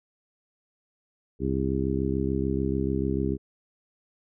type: harmonic tone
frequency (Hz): 66.8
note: C2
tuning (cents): +36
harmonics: 1 / 2 / 3 / 4 / 5 / 6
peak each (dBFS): -31 / -31 / -31 / -31 / -31 / -31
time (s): 1.39-3.38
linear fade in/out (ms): 50
effects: none